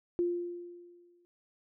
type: tone with exponential decay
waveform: sine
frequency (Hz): 349.2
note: F4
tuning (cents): 0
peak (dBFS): -25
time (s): 0.19-1.25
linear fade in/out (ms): 0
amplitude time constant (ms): 230
effects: none